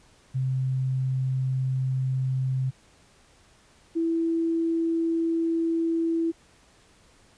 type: tone pair in turn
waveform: sine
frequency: 130.81 / 330.3 Hz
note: C3 / E4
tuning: 0 / +4 cents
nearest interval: octave + major third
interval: 1604 cents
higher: second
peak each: -23 / -22 dBFS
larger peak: second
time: 0.34-2.71 / 3.95-6.32 s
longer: neither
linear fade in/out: 20 ms
effects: pink hiss -58 dBFS RMS until 7.37 s + resampled to 22050 Hz